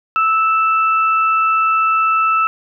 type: tone pair together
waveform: sine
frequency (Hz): 1312.1 / 2650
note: E6 / E7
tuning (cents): -8 / +9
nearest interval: octave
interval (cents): 1217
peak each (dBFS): -12 / -21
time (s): 0.16-2.47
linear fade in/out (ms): 0
effects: none